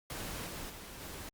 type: noise with level steps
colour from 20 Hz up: pink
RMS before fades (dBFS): -41 / -43 / -48 / -45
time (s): 0.1-1.29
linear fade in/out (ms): 2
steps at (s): 0.46 / 0.69 / 1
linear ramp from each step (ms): 10
effects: Opus 48 kbps